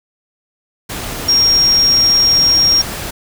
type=tone in noise; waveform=sine; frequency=5580 Hz; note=F8; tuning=2 cents flat; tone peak=-8 dBFS; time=1.28-2.82 s; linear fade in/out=10 ms; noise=pink; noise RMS=-24 dBFS; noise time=0.89-3.11 s; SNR=+13 dB; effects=none